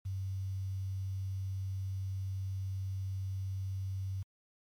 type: tone with quantisation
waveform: sine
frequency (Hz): 95.8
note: G2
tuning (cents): -39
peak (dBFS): -34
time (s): 0.05-4.23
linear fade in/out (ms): 10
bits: 10
effects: MP3 96 kbps